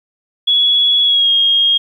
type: tone with pitch glide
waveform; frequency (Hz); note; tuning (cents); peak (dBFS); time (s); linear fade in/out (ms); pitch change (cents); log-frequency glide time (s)
sine; 3371 to 3251; G#7 to G#7; +25 to -38; -9; 0.47-1.78; 10; -63; 1.04-1.3
effects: 8-bit